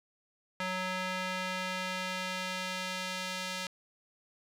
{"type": "tone with band-pass filter sweep", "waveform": "square", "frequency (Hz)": 185, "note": "F#3", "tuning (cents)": 0, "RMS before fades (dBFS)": -36, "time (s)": [0.6, 3.67], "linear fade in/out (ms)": 2, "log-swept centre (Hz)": [1900, 3800], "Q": 0.78, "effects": ["10-bit"]}